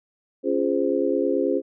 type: chord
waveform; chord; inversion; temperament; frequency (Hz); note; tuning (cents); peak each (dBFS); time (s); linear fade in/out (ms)
sine; Db major seventh; none; just; 277.2 / 346.5 / 415.8 / 519.7; Db4 / F4 / Ab4 / C5; 0 / -14 / +2 / -12; -25; 0.43-1.62; 50
effects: none